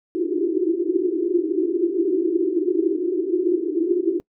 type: band-pass noise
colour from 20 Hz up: white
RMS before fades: -21 dBFS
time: 0.15-4.2 s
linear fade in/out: 0 ms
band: 320 to 380 Hz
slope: 96 dB/octave
effects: noise-tail reverb RT60 0.1 s tail -24 dB re dry